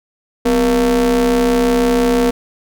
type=ring-modulated tone; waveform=square; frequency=110 Hz; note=A2; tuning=in tune; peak=-9 dBFS; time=0.45-2.31 s; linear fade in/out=10 ms; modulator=363 Hz; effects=none